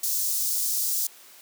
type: high-pass noise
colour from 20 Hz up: white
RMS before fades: -26 dBFS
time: 0.03-1.07 s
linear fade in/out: 5 ms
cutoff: 5000 Hz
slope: 24 dB/octave
effects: white hiss -50 dBFS RMS until 1.41 s + high-pass 300 Hz 12 dB/octave